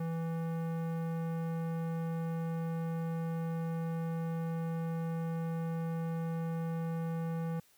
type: tone with tanh clipping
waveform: sine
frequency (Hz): 164.81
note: E3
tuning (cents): 0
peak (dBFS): -35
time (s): 0-7.6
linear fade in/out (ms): 5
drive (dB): 17
effects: white hiss -66 dBFS RMS until 7.77 s